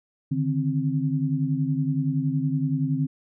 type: tone cluster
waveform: sine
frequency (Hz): 143.8 / 154.5 / 263.4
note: D3 / D#3 / C4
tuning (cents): -36 / -12 / +12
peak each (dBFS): -26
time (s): 0.31-3.07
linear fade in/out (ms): 10
effects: none